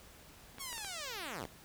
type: clicks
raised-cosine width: 0.3 ms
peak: -32 / -29 / -31 / -28 dBFS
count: 4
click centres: 0.584 / 0.729 / 0.78 / 0.847 s
type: linear sweep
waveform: 5% pulse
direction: down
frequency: 1126 to 44.39 Hz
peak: -29 dBFS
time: 0.59-1.47 s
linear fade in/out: 20 ms
effects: pink hiss -57 dBFS RMS until 1.64 s